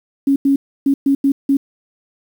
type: tone bursts at uneven times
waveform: sine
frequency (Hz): 276.2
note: C#4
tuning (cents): -6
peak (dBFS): -10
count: 6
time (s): 0.27-0.36 / 0.45-0.56 / 0.86-0.94 / 1.06-1.15 / 1.24-1.32 / 1.49-1.57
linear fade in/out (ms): 5
effects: 7-bit